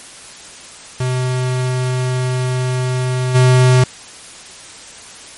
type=tone with level steps; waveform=square; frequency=127.3 Hz; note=C3; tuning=47 cents flat; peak=-16 / -8 dBFS; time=1-3.84 s; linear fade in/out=5 ms; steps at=3.34 s; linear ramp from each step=20 ms; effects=white hiss -36 dBFS RMS until 5.37 s + MP3 48 kbps